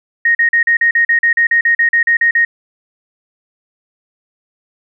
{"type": "tone bursts", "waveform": "sine", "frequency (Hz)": 1864.7, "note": "A#6", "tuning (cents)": 0, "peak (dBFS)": -8, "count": 16, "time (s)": [0.25, 2.45], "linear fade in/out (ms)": 5, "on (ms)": 100, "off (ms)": 40, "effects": []}